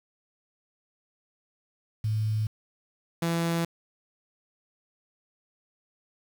sine / sawtooth tone pair in turn, 108.5 / 167.72 Hz, A2 / E3, -24 / +30 cents, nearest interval minor sixth, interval 754 cents, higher second, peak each -24 / -21 dBFS, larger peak second, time 2.04-2.47 / 3.22-3.65 s, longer neither, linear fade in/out 5 ms, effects 8-bit

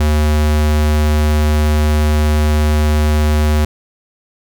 square tone, 75.7 Hz, D#2, 47 cents flat, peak -11 dBFS, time 0-3.65 s, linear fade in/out 5 ms, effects none

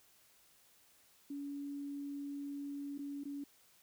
sine tone with dropouts, 283.5 Hz, C#4, 39 cents sharp, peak -40 dBFS, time 1.3-3.44 s, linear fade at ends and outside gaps 5 ms, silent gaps 2.979-2.989 / 3.237-3.253 s, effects white hiss -67 dBFS RMS until 3.82 s

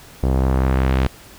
sawtooth tone with low-pass filter sweep, 65.41 Hz, C2, in tune, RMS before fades -17 dBFS, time 0.23-1.07 s, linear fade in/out 0 ms, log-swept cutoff 620 to 3700 Hz, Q 0.91, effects pink hiss -43 dBFS RMS until 1.38 s

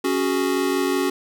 square chord, C# suspended fourth, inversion none, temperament equal, 277.2 / 370 / 415.3 Hz, C#4 / F#4 / G#4, 0 / 0 / 0 cents, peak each -24 / -23 / -28 dBFS, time 0.04-1.1 s, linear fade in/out 5 ms, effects none

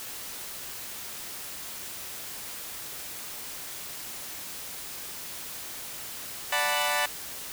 15% pulse chord, B minor seventh, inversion first, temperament equal, 587.3 / 740 / 880 / 987.8 Hz, D5 / F#5 / A5 / B5, 0 / 0 / 0 / 0 cents, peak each -24 dBFS, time 6.52-7.06 s, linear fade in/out 5 ms, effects white hiss -39 dBFS RMS until 7.52 s

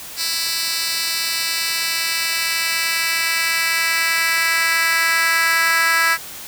10% pulse tone with high-pass filter sweep, 329.6 Hz, E4, in tune, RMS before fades -19 dBFS, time 0.16-6.18 s, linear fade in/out 50 ms, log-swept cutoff 3900 to 1600 Hz, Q 1.7, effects white hiss -34 dBFS RMS until 6.47 s

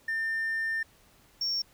triangle tone pair in turn, 1800 / 5495 Hz, A6 / F8, +39 / -29 cents, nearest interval octave + perfect fifth, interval 1932 cents, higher second, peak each -25 dBFS, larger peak neither, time 0.08-0.83 / 1.41-1.62 s, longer first, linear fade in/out 5 ms, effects tanh soft clip ceiling -23 dBFS + pink hiss -61 dBFS RMS until 1.73 s

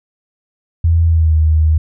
sine tone with pitch glide, 83.1 to 78.44 Hz, E2 to D#2, +15 to +15 cents, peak -8 dBFS, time 0.84-1.78 s, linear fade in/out 5 ms, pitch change -100 cents, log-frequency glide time 1.06-1.35 s, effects none

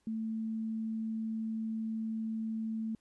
sine tone, 221.8 Hz, A3, 14 cents sharp, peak -33 dBFS, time 0.07-2.95 s, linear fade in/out 2 ms, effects pink hiss -75 dBFS RMS until 3 s + resampled to 24000 Hz

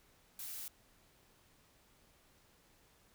blue noise, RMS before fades -45 dBFS, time 0.39-0.68 s, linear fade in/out 2 ms, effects pink hiss -68 dBFS RMS until 3.14 s

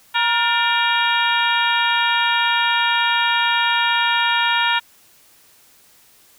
harmonic tone with a mistuned harmonic, 471 Hz, A#4, 18 cents sharp, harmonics 2 / 3 / 4 / 5 / 6 / 7 / 8, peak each -20 / -22 / -23 / -24 / -25 / -25 / -26 dBFS, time 0.14-4.8 s, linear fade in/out 20 ms, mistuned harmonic 4, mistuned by -87 cents, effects white hiss -52 dBFS RMS until 6.38 s

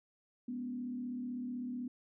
sine tone with frequency modulation, 246.9 Hz, B3, in tune, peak -37 dBFS, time 0.48-1.88 s, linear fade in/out 5 ms, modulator 35.9 Hz, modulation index 0.57, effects none

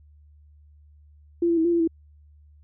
sine tone with pitch steps, 341.9 / 337.3 / 323.3 / 344.4 / 339.2 / 328.2 Hz, F4 / E4 / E4 / F4 / E4 / E4, -37 / +40 / -34 / -24 / +50 / -8 cents, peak -18 dBFS, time 1.42-1.876 s, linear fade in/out 5 ms, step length 76 ms, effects added 74 Hz sine -50 dBFS peak until 2.63 s

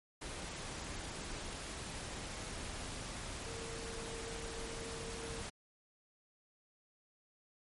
sine tone in noise, 457.4 Hz, A#4, 33 cents flat, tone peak -47 dBFS, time 3.46-5.42 s, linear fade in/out 10 ms, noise pink, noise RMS -44 dBFS, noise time 0.21-5.5 s, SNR -6 dB, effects MP3 48 kbps

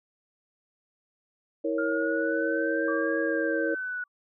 sine chord, A# diminished, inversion second, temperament equal with one note detuned, 324 / 466.2 / 554.4 Hz, E4 / A#4 / C#5, -30 / 0 / 0 cents, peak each -29 / -30 / -30 dBFS, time 1.64-3.75 s, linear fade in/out 10 ms
sine exponential two-way sweep, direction up then down, 1405 to 1640 to 1467 Hz, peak -30 dBFS, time 1.78-4.04 s, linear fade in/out 5 ms, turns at 3.19 s
sine tone with exponential decay, 1152 Hz, D6, 34 cents flat, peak -32 dBFS, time 2.88-4.08 s, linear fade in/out 2 ms, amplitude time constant 260 ms
effects none

